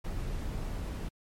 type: noise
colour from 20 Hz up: brown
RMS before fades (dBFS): -35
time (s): 0.04-1.09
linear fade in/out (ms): 10
effects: MP3 64 kbps

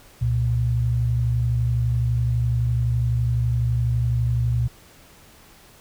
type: tone pair together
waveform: sine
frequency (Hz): 66.4 / 118.31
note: C2 / A#2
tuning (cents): +26 / +26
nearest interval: minor seventh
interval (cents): 1000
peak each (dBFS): -25 / -19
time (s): 0.21-4.68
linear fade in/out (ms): 10
effects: pink hiss -50 dBFS RMS until 5.8 s

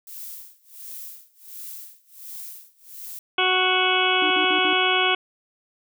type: noise with tremolo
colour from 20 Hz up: violet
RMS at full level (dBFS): -36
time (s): 0.07-3.19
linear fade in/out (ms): 2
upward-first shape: sine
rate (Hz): 1.4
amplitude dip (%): 95
type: harmonic tone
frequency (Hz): 370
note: F#4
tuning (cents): 0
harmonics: 1 / 2 / 3 / 4 / 6 / 7 / 8 / 9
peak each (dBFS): -26 / -26 / -26 / -26 / -26 / -26 / -26 / -26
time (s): 3.38-5.15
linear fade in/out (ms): 5
type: tone bursts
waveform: triangle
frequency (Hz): 311.1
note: D#4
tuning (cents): 0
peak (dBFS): -25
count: 4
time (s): 4.22-4.731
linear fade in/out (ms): 2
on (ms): 85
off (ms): 57
effects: none

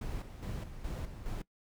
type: noise with tremolo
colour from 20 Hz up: brown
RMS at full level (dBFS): -38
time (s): 0.01-1.42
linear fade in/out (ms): 5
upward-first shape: square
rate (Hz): 2.4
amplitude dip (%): 60
effects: noise-tail reverb RT60 0.1 s tail -21 dB re dry

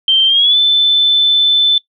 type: tone with pitch glide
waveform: sine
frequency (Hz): 3138 to 3522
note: G7 to A7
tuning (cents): +1 to +1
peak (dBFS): -7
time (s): 0.08-1.78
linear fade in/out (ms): 2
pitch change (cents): +200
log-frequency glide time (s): 0.27-0.58
effects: noise-tail reverb RT60 0.1 s tail -21 dB re dry

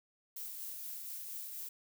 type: noise with tremolo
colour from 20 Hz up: violet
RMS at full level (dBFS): -43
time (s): 0.36-1.69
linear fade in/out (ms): 5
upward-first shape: sine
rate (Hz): 4.2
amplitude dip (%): 25
effects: none

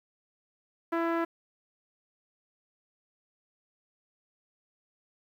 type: tone with low-pass filter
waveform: sawtooth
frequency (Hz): 333.9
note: E4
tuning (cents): +22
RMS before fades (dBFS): -29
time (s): 0.92-1.25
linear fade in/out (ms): 10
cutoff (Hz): 1500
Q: 1.7
effects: 10-bit

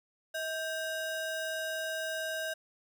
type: ring-modulated tone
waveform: square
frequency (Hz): 1108.7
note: C#6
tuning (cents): 0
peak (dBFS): -31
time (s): 0.34-2.54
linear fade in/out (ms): 10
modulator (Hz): 468
effects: none

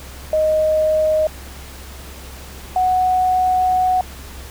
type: tone pair in turn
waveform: sine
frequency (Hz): 622.3 / 738.7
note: D#5 / F#5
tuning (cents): 0 / -3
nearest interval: minor third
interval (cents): 297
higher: second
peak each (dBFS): -13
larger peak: neither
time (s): 0.33-1.27 / 2.76-4.01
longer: second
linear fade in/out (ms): 2
effects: added 67 Hz sine -35 dBFS peak until 4.5 s + pink hiss -38 dBFS RMS until 4.5 s

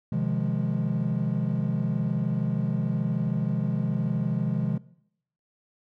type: chord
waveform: triangle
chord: F minor seventh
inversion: second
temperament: equal with one note detuned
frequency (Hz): 129.01 / 155.56 / 174.61 / 207.7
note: C3 / Eb3 / F3 / Ab3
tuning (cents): -24 / 0 / 0 / 0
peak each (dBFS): -27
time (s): 0.12-4.78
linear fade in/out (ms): 5
effects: noise-tail reverb RT60 0.7 s tail -20 dB re dry + tanh soft clip ceiling -14 dBFS

